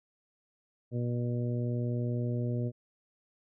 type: harmonic tone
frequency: 120.8 Hz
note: B2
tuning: 38 cents flat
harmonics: 1 / 2 / 3 / 4 / 5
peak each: -30 / -36 / -40 / -42 / -44 dBFS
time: 0.91-2.72 s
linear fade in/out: 50 ms
effects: none